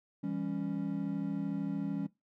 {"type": "chord", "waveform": "triangle", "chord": "C# diminished", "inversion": "first", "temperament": "just", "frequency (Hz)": [166.31, 199.57, 277.2], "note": ["E3", "G3", "C#4"], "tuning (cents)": [16, 31, 0], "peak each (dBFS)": [-37, -35, -34], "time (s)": [0.23, 2.07], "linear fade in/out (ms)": 10, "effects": ["noise-tail reverb RT60 0.2 s tail -19 dB re dry"]}